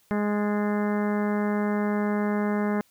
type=harmonic tone with a mistuned harmonic; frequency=207.7 Hz; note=G#3; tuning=in tune; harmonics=1 / 2 / 3 / 4 / 5 / 6 / 7 / 8 / 9 / 10; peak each=-24 / -30 / -34 / -36 / -38 / -40 / -41 / -42 / -43 / -44 dBFS; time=0.11-2.81 s; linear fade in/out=0 ms; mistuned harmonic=9; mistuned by=-66 cents; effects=white hiss -63 dBFS RMS until 2.9 s